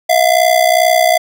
square ring-modulated tone, 680 Hz, F5, 46 cents flat, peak -6 dBFS, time 0.09-1.18 s, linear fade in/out 10 ms, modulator 31.2 Hz, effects none

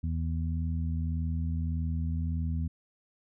harmonic tone, 81.7 Hz, E2, 15 cents flat, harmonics 1 / 2 / 3, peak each -29 / -35 / -39 dBFS, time 0.03-2.68 s, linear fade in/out 10 ms, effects none

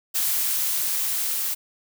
blue noise with level ramp, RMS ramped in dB -23 to -26 dBFS, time 0.14-1.55 s, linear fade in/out 20 ms, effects none

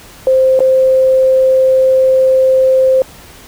sine tone with dropouts, 523.3 Hz, C5, in tune, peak -6 dBFS, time 0.27-3.02 s, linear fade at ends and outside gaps 1 ms, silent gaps 0.592-0.604 s, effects pink hiss -37 dBFS RMS until 3.47 s

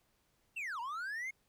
triangle linear two-way sweep, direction down then up, 2794 to 900 to 2183 Hz, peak -36 dBFS, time 0.56-1.31 s, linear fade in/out 10 ms, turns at 0.8 s, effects pink hiss -75 dBFS RMS until 1.48 s

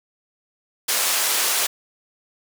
white band-pass noise, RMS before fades -21 dBFS, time 0.88-1.67 s, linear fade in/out 10 ms, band 480 to 13000 Hz, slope 12 dB/octave, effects none

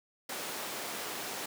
pink high-pass noise, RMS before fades -39 dBFS, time 0.29-1.46 s, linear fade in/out 5 ms, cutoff 340 Hz, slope 12 dB/octave, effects none

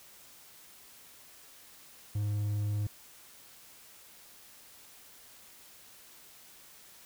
triangle tone with vibrato, 103.83 Hz, G#2, in tune, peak -27 dBFS, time 2.15-2.87 s, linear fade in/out 5 ms, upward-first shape square, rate 20 Hz, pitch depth 16 cents each way, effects white hiss -55 dBFS RMS until 7.05 s

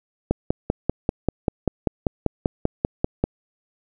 click train, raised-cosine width 2 ms, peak -5 dBFS, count 16, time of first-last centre 0.31-3.24 s, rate 5.12 Hz, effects none

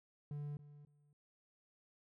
triangle tone with echo, 146.1 Hz, D3, 9 cents flat, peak -39 dBFS, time 0.31-0.57 s, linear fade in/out 2 ms, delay 280 ms, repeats 2, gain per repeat -14 dB, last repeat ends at 1.13 s, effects none

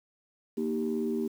sine chord, Eb major, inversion second, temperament equal, 233.1 / 311.1 / 392 Hz, Bb3 / Eb4 / G4, 0 / 0 / 0 cents, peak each -30 / -34 / -31 dBFS, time 0.57-1.28 s, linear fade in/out 10 ms, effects tanh soft clip ceiling -20 dBFS + 9-bit

